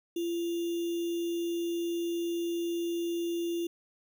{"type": "tone with sample-and-hold", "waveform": "sine", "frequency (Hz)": 341.2, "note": "F4", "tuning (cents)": -40, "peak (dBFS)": -29, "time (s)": [0.16, 3.67], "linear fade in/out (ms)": 5, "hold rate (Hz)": 3150, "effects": []}